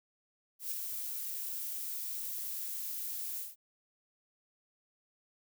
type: noise with ADSR envelope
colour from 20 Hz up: violet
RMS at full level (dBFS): -35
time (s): 0.59-3.56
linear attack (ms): 130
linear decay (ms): 3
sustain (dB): -4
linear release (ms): 170
effects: none